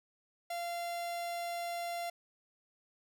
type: tone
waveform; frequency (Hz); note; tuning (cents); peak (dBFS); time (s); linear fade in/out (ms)
45% pulse; 690; F5; -21; -36; 0.5-2.1; 5
effects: none